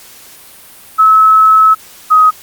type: tone pair in turn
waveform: sine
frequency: 1295 / 1259.6 Hz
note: E6 / D#6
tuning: -31 / +21 cents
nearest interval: unison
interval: 48 cents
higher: first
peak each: -3 dBFS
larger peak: neither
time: 0.98-1.75 / 2.1-2.31 s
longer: first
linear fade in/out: 20 ms
effects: white hiss -37 dBFS RMS until 2.42 s + Opus 48 kbps